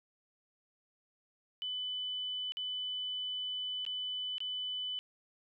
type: tone with dropouts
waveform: sine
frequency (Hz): 3000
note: F#7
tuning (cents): +23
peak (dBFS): -35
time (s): 1.62-4.99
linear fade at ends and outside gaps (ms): 0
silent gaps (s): 2.521-2.57 / 3.851-3.864 / 4.382-4.404
effects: none